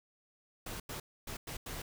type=noise bursts at uneven times; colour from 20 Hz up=pink; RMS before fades=-42 dBFS; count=5; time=0.66-0.8 / 0.89-1 / 1.27-1.37 / 1.47-1.57 / 1.66-1.82 s; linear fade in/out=5 ms; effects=none